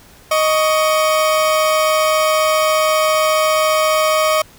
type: tone pair together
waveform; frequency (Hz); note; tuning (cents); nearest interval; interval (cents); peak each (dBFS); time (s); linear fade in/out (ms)
30% pulse; 623.3 / 1119; D#5 / C#6; +3 / +16; minor seventh; 1013; -11 / -16; 0.31-4.42; 5
effects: pink hiss -45 dBFS RMS until 4.58 s